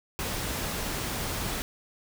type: noise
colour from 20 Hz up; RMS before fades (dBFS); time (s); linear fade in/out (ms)
pink; -32; 0.19-1.62; 0
effects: none